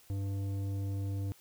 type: tone with tanh clipping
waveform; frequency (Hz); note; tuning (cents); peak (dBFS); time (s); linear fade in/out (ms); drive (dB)
triangle; 98.5; G2; +9; -34; 0.1-1.32; 0; 15
effects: white hiss -61 dBFS RMS until 1.4 s